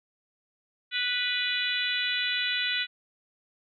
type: harmonic tone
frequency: 492.8 Hz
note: B4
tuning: 4 cents flat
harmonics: 3 / 4 / 5 / 6 / 7 / 8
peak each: -33 / -33 / -33 / -33 / -33 / -33 dBFS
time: 0.91-2.87 s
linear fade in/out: 50 ms
effects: none